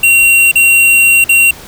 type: tone with dropouts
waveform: square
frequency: 2747 Hz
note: F7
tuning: 29 cents flat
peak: -5 dBFS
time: 0.03-1.51 s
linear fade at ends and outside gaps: 5 ms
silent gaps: 0.515-0.555 / 1.242-1.291 s
effects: pink hiss -32 dBFS RMS until 1.67 s